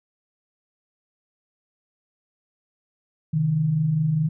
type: tone pair together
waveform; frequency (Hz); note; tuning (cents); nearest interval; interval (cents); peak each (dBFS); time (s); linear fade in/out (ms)
sine; 131.5 / 156.38; C3 / D#3; +9 / +9; minor third; 300; -28 / -19; 3.33-4.29; 10
effects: none